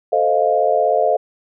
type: chord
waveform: sine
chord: F dominant seventh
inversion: first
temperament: equal with one note detuned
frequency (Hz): 440 / 519.6 / 622.3 / 698.5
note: A4 / C5 / Eb5 / F5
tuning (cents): 0 / -12 / 0 / 0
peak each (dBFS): -20 / -20 / -18 / -17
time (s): 0.12-1.17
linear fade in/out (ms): 10
effects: none